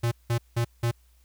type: tone bursts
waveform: square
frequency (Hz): 117.8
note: A#2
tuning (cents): +19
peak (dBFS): -23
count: 4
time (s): 0.03-0.914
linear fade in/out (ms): 10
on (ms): 86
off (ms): 180
effects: added 60 Hz sine -57 dBFS peak until 1.24 s + white hiss -67 dBFS RMS until 1.24 s